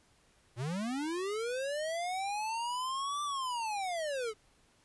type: linear two-way sweep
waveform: square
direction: up then down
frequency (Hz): 110 to 1182 to 414.6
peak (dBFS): -34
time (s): 0.56-4.34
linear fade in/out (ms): 50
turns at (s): 3.23
effects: pink hiss -67 dBFS RMS until 4.84 s + resampled to 24000 Hz